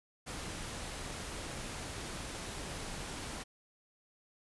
pink noise, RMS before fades -42 dBFS, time 0.26-3.44 s, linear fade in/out 20 ms, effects resampled to 24000 Hz

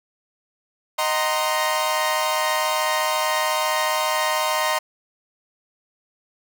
sawtooth chord, C half-diminished seventh, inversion first, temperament equal with one note detuned, 622.3 / 753.4 / 932.3 / 1046.5 Hz, Eb5 / Gb5 / Bb5 / C6, 0 / +31 / 0 / 0 cents, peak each -21 / -26 / -21 / -21 dBFS, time 0.98-4.79 s, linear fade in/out 10 ms, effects none

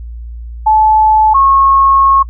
sine tone pair in turn, 866 / 1091.1 Hz, A5 / C#6, -28 / -28 cents, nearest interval major third, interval 400 cents, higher second, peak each -5 dBFS, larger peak neither, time 0.66-1.34 / 1.34-2.23 s, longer second, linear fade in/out 10 ms, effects noise-tail reverb RT60 0.1 s tail -25 dB re dry + added 58 Hz sine -23 dBFS peak until 2.29 s

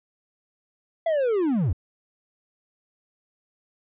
triangle linear sweep, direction down, 679 to 68 Hz, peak -18 dBFS, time 1.06-1.73 s, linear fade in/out 5 ms, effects resampled to 8000 Hz

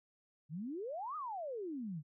sine exponential two-way sweep, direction up then down, 140 to 1281 to 140 Hz, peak -39 dBFS, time 0.49-2.03 s, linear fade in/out 50 ms, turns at 1.16 s, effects none

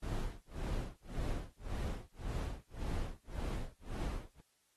brown noise with tremolo, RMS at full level -36 dBFS, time 0.02-4.41 s, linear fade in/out 10 ms, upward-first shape sine, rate 1.8 Hz, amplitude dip 100%, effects white hiss -75 dBFS RMS until 4.76 s + AAC 32 kbps

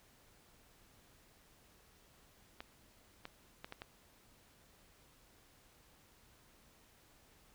clicks, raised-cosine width 0.3 ms, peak -29 dBFS, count 5, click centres 2.605 / 3.254 / 3.645 / 3.724 / 3.819 s, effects pink hiss -66 dBFS RMS until 7.54 s

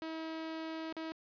sawtooth tone with dropouts, 321.3 Hz, E4, 44 cents flat, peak -35 dBFS, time 0.02-1.12 s, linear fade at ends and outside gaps 0 ms, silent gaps 0.926-0.967 s, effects resampled to 11025 Hz + 11-bit

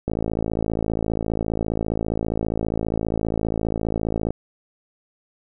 click train, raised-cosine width 2 ms, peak -10 dBFS, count 233, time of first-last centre 0.08-4.306 s, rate 54.9 Hz, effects none

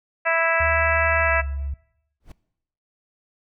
harmonic tone, 329.6 Hz, E4, in tune, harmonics 2 / 3 / 4 / 5 / 6 / 7 / 8, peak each -22 / -28 / -26 / -24 / -25 / -30 / -28 dBFS, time 0.25-1.42 s, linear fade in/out 20 ms
sine tone with pitch glide, 76.6 to 69.44 Hz, D#2 to C#2, -27 to +4 cents, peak -25 dBFS, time 0.6-1.74 s, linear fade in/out 5 ms, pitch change -169 cents, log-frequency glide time 1.25-1.31 s
brown noise with exponential growth, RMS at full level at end -33 dBFS, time 2.2-2.32 s, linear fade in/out 5 ms, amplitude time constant 24 ms
effects noise-tail reverb RT60 0.8 s tail -20 dB re dry

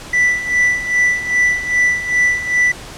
triangle tone with tremolo, 1975.5 Hz, B6, in tune, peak -8 dBFS, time 0.13-2.72 s, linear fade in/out 5 ms, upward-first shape sine, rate 2.5 Hz, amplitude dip 75%, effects pink hiss -33 dBFS RMS until 2.97 s + low-pass 9000 Hz 12 dB/octave

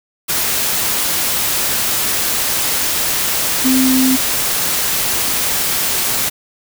sine tone in noise, 260 Hz, C4, 11 cents flat, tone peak -11 dBFS, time 3.64-4.17 s, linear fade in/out 20 ms, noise white, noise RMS -17 dBFS, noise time 0.28-6.3 s, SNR +3 dB, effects none

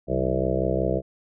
harmonic tone with a mistuned harmonic, 65.41 Hz, C2, in tune, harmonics 1 / 2 / 3 / 5 / 6 / 7 / 8 / 9 / 10, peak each -30 / -30 / -30 / -30 / -30 / -30 / -30 / -30 / -30 dBFS, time 0.07-1.02 s, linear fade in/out 50 ms, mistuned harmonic 3, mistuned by -44 cents, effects none

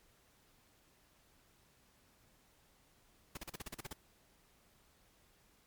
pink noise bursts, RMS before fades -44 dBFS, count 10, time 3.35-3.931 s, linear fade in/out 5 ms, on 23 ms, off 39 ms, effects pink hiss -69 dBFS RMS until 5.66 s + MP3 96 kbps

